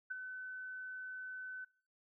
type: tone with ADSR envelope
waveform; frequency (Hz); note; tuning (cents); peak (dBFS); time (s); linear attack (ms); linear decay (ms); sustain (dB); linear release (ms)
sine; 1513; F#6; +38; -36; 0.1-1.65; 13; 18; -7; 11
effects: noise-tail reverb RT60 0.5 s tail -23 dB re dry